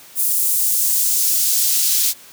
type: noise with high-pass filter sweep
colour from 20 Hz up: white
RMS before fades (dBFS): -17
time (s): 0.15-2.14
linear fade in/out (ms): 50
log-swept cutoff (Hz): 9900 to 4100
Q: 0.92
effects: white hiss -43 dBFS RMS until 2.32 s + high-pass 80 Hz 12 dB/octave